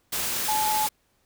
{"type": "tone in noise", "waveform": "sine", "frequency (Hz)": 859, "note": "A5", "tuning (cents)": -42, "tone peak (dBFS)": -23, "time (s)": [0.48, 0.87], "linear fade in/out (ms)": 10, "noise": "white", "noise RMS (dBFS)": -28, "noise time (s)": [0.12, 0.89], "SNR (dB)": 2, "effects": ["pink hiss -68 dBFS RMS until 1.25 s"]}